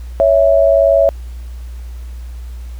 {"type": "tone pair together", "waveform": "sine", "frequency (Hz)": [557.8, 659.3], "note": ["C#5", "E5"], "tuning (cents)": [11, 0], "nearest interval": "minor third", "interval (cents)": 289, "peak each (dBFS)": -10, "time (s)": [0.2, 1.09], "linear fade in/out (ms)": 0, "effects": ["added 60 Hz sine -25 dBFS peak until 2.79 s", "pink hiss -47 dBFS RMS until 2.79 s"]}